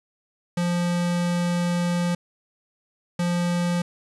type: tone bursts at uneven times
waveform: square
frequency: 174.7 Hz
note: F3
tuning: 1 cent sharp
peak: -22 dBFS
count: 2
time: 0.57-2.15 / 3.19-3.82 s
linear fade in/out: 5 ms
effects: resampled to 24000 Hz + 8-bit